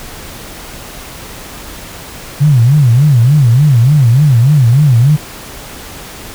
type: tone with vibrato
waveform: sine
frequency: 132.2 Hz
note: C3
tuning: 18 cents sharp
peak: -4 dBFS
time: 2.4-5.17 s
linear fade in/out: 20 ms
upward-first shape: sine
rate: 3.4 Hz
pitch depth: 250 cents each way
effects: pink hiss -29 dBFS RMS until 6.34 s